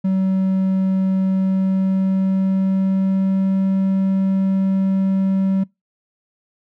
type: tone with pitch glide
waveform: triangle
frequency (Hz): 190 to 192.21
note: F#3 to G3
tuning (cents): +46 to -34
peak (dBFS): -13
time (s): 0.04-5.64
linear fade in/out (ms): 10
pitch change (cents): +20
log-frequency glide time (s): 1.23-3.64
effects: noise-tail reverb RT60 0.2 s tail -24 dB re dry